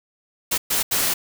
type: noise bursts at uneven times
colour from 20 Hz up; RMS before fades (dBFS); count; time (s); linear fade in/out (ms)
white; -21; 3; 0.51-0.58 / 0.7-0.83 / 0.91-1.14; 10
effects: none